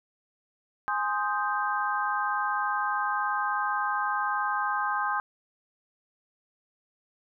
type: chord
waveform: sine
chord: Ab major seventh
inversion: none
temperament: equal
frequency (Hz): 830.6 / 1046.5 / 1244.5 / 1568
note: Ab5 / C6 / Eb6 / G6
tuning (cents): 0 / 0 / 0 / 0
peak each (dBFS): -31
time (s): 0.88-5.2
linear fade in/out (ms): 0
effects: none